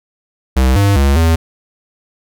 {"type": "tone with pitch steps", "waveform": "square", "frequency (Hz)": [64.7, 100.1, 69.4, 82], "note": ["C2", "G2", "C#2", "E2"], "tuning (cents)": [-19, 37, 3, -9], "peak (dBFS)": -9, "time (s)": [0.56, 1.36], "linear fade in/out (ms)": 10, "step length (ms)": 200, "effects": []}